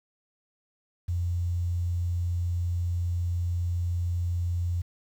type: tone with quantisation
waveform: sine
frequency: 87.31 Hz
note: F2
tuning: in tune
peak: -25 dBFS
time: 1.08-4.82 s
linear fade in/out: 10 ms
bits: 9
effects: none